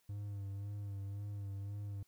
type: tone with vibrato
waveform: triangle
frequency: 100.5 Hz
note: G2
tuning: 44 cents sharp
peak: -38 dBFS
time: 0.09-2.03 s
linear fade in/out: 5 ms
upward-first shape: sine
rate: 1.9 Hz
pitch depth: 37 cents each way
effects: white hiss -75 dBFS RMS until 2.07 s